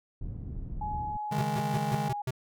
pink low-pass noise, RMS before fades -37 dBFS, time 0.21-1.17 s, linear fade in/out 5 ms, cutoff 160 Hz, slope 12 dB/octave
sine tone with pitch glide, 843 to 823.7 Hz, G#5 to G#5, +26 to -14 cents, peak -32 dBFS, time 0.81-2.22 s, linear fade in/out 5 ms, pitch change -40 cents, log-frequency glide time 1.21-1.89 s
square chord, C# suspended second, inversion none, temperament just, 138.59 / 155.92 / 207.9 Hz, C#3 / D#3 / G#3, 0 / +4 / +2 cents, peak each -35 dBFS, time 1.31-2.09 s, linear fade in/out 10 ms
square tone bursts, 128.8 Hz, C3, 27 cents flat, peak -29 dBFS, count 6, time 1.38-2.308 s, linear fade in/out 5 ms, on 38 ms, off 140 ms
effects none

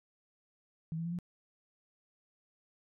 sine tone with pitch steps, 161.2 / 165.83 / 170.59 / 175.49 Hz, E3 / E3 / F3 / F3, -38 / +11 / -40 / +9 cents, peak -34 dBFS, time 0.92-1.188 s, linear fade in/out 0 ms, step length 67 ms, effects none

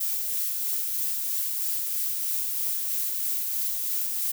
violet noise with tremolo, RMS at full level -27 dBFS, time 0-4.32 s, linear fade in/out 10 ms, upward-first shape sine, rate 3.1 Hz, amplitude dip 25%, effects none

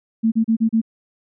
sine tone bursts, 224.4 Hz, A3, 34 cents sharp, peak -13 dBFS, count 5, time 0.23-0.816 s, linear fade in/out 20 ms, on 90 ms, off 34 ms, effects none

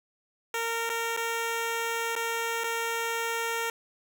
10% pulse tone with dropouts, 460.5 Hz, A#4, 21 cents flat, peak -20 dBFS, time 0.54-3.7 s, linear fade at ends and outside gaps 2 ms, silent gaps 0.894-0.899 / 1.166-1.173 / 2.154-2.162 / 2.637-2.641 s, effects none

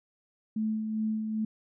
sine tone with tremolo, 217.7 Hz, A3, 18 cents flat, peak -26 dBFS, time 0.56-1.45 s, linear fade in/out 5 ms, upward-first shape sine, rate 2.5 Hz, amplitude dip 40%, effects none

